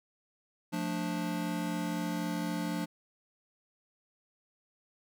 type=chord; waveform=square; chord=D minor; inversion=first; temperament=just; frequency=176.2 / 220.2 / 293.7 Hz; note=F3 / A3 / D4; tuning=+16 / +2 / 0 cents; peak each=-36 / -39 / -37 dBFS; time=0.72-2.86 s; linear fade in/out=20 ms; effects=none